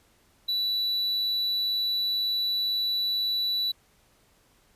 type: tone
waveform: triangle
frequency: 3951 Hz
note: B7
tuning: in tune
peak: -23 dBFS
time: 0.48-3.72 s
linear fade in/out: 10 ms
effects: pink hiss -63 dBFS RMS until 4.75 s + resampled to 32000 Hz